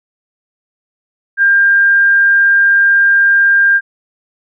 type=tone; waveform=sine; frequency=1599 Hz; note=G6; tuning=34 cents sharp; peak=-6 dBFS; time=1.37-3.81 s; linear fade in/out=50 ms; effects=none